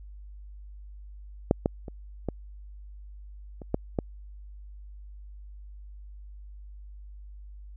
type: clicks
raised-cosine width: 2 ms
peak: -6 / -9 / -25 / -15 / -27 / -11 / -12 dBFS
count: 7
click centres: 1.511 / 1.659 / 1.882 / 2.287 / 3.618 / 3.744 / 3.988 s
effects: added 50 Hz sine -42 dBFS peak until 7.76 s